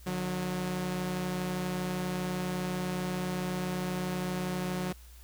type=tone pair together; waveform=sawtooth; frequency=150 / 182.43 Hz; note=D3 / F#3; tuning=+37 / -24 cents; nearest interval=minor third; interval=339 cents; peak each=-34 / -28 dBFS; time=0.06-4.93 s; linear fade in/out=10 ms; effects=added 60 Hz sine -49 dBFS peak until 5.23 s + white hiss -58 dBFS RMS until 5.23 s